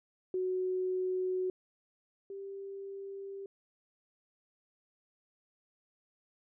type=tone pair in turn; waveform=sine; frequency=370 / 393.2 Hz; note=F#4 / G4; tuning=0 / +5 cents; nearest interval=minor second; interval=105 cents; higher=second; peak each=-30 / -40 dBFS; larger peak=first; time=0.34-1.5 / 2.3-3.46 s; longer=neither; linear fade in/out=2 ms; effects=none